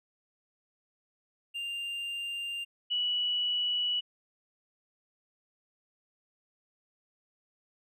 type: tone pair in turn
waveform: triangle / sine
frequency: 2794 / 2944 Hz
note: F7 / F#7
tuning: 0 / -9 cents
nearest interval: minor second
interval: 91 cents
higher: second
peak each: -32 / -27 dBFS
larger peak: second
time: 1.54-2.65 / 2.9-4.01 s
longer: neither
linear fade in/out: 20 ms
effects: none